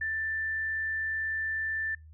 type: tone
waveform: sine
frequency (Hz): 1771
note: A6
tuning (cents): +11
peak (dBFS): -29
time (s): 0.01-1.95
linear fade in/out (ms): 5
effects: noise-tail reverb RT60 0.2 s tail -26 dB re dry + added 78 Hz sine -48 dBFS peak until 2.13 s